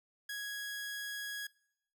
sawtooth tone, 1661.2 Hz, G#6, in tune, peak -35 dBFS, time 0.29-1.47 s, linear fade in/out 5 ms, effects noise-tail reverb RT60 0.8 s tail -24 dB re dry

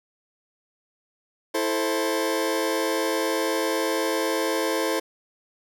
sawtooth chord, A minor, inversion second, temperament just, 330 / 440 / 528 Hz, E4 / A4 / C5, +2 / 0 / +16 cents, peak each -23 dBFS, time 1.54-5 s, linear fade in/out 10 ms, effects none

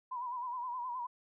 sine tone with vibrato, 987.8 Hz, B5, in tune, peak -36 dBFS, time 0.11-1.07 s, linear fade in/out 10 ms, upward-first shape sine, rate 9.6 Hz, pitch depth 75 cents each way, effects none

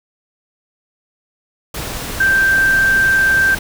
sine tone in noise, 1568 Hz, G6, in tune, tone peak -10 dBFS, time 2.2-3.55 s, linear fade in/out 5 ms, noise pink, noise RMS -25 dBFS, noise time 1.74-3.59 s, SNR +12 dB, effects none

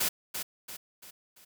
white noise with echo, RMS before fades -28 dBFS, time 0-0.09 s, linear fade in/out 10 ms, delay 340 ms, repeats 4, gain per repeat -7 dB, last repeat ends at 1.45 s, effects none

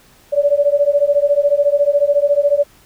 sine beating tone pair, 568 / 582 Hz, C#5 / D5, +42 / -16 cents, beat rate 14 Hz, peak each -14 dBFS, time 0.32-2.64 s, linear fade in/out 20 ms, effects pink hiss -49 dBFS RMS until 2.85 s

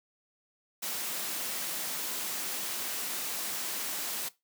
white high-pass noise, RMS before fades -35 dBFS, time 0.82-4.29 s, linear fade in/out 10 ms, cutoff 170 Hz, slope 24 dB/octave, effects noise-tail reverb RT60 0.2 s tail -18 dB re dry

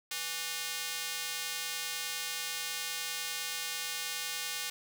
square tone with high-pass filter, 164.81 Hz, E3, in tune, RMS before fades -37 dBFS, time 0.11-4.7 s, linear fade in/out 5 ms, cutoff 2600 Hz, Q 0.69, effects none

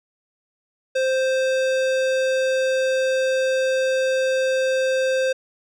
sine tone with hard clipping, 523.3 Hz, C5, in tune, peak -20 dBFS, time 0.95-5.33 s, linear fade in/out 10 ms, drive 18 dB, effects none

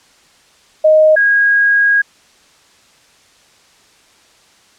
sine tone pair in turn, 622.3 / 1639.9 Hz, D#5 / G#6, 0 / -22 cents, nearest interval octave + perfect fourth, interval 1678 cents, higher second, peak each -5 / -8 dBFS, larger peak first, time 0.84-1.16 / 1.16-2.02 s, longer second, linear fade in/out 10 ms, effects white hiss -49 dBFS RMS until 4.78 s + low-pass 7000 Hz 12 dB/octave

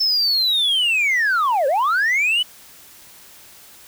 sine linear two-way sweep, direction down then up, 5320 to 510 to 3030 Hz, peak -13 dBFS, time 0-2.43 s, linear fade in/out 10 ms, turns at 1.67 s, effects tanh soft clip ceiling -14 dBFS + white hiss -45 dBFS RMS until 3.87 s

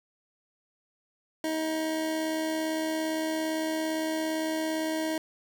25% pulse tone with amplitude modulation, 316.6 Hz, D#4, 30 cents sharp, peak -23 dBFS, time 1.44-5.18 s, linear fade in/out 2 ms, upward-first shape sine, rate 77.6 Hz, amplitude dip 25%, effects none

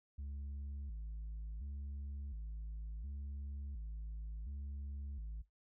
sine tone with vibrato, 61.5 Hz, B1, 7 cents flat, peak -39 dBFS, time 0.18-5.42 s, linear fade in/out 10 ms, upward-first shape square, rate 0.7 Hz, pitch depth 230 cents each way, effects noise-tail reverb RT60 0.2 s tail -20 dB re dry + tanh soft clip ceiling -41 dBFS

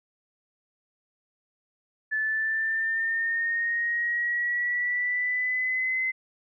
sine linear sweep, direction up, 1737 to 2055 Hz, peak -24 dBFS, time 2.11-6.12 s, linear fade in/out 20 ms, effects none

